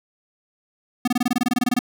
square tone bursts, 246.9 Hz, B3, in tune, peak -17 dBFS, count 15, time 1.05-1.791 s, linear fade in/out 5 ms, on 27 ms, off 24 ms, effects none

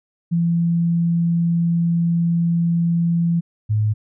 sine tone pair in turn, 169.3 / 106.96 Hz, E3 / A2, +46 / -49 cents, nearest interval minor sixth, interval 795 cents, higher first, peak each -15 dBFS, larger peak neither, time 0.31-3.41 / 3.69-3.94 s, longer first, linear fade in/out 20 ms, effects none

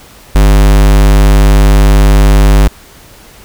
square tone, 50 Hz, G1, 35 cents sharp, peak -3 dBFS, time 0.35-2.68 s, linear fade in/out 5 ms, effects pink hiss -37 dBFS RMS until 3.44 s

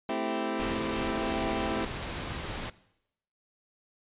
20% pulse chord, A minor seventh, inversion none, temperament equal, 220 / 261.6 / 329.6 / 392 Hz, A3 / C4 / E4 / G4, 0 / 0 / 0 / 0 cents, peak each -31 / -30 / -29 / -32 dBFS, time 0.09-1.85 s, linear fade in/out 2 ms
pink noise, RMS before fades -36 dBFS, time 0.59-2.7 s, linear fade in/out 5 ms
effects noise-tail reverb RT60 0.8 s tail -19 dB re dry + resampled to 8000 Hz

